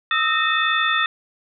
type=tone cluster; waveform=sine; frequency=1252 / 1313 / 1840 / 2575 / 3549 Hz; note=D#6 / E6 / A#6 / E7 / A7; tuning=+10 / -7 / -23 / -41 / +14 cents; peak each=-25 / -23 / -21 / -26 / -24 dBFS; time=0.11-1.06 s; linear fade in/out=2 ms; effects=none